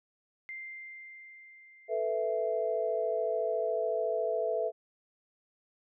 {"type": "tone with exponential decay", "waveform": "sine", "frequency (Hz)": 2093, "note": "C7", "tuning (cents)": 0, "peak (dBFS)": -38, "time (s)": [0.49, 3.71], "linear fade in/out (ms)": 0, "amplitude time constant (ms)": 700}
{"type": "chord", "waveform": "sine", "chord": "A suspended second", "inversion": "none", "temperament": "equal with one note detuned", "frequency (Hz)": [440, 493.9, 661.5], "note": ["A4", "B4", "E5"], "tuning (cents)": [0, 0, 6], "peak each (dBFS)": [-33, -34, -31], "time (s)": [1.88, 4.72], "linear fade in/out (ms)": 50}
{"effects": []}